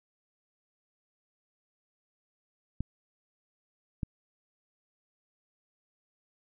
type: clicks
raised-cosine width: 5 ms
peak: -19 dBFS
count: 2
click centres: 2.806 / 4.032 s
effects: none